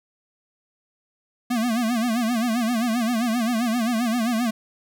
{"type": "tone with vibrato", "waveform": "square", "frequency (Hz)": 233.1, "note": "A#3", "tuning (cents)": 0, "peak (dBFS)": -21, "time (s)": [1.5, 4.51], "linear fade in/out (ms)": 10, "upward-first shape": "sine", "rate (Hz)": 7.6, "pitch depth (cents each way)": 120, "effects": []}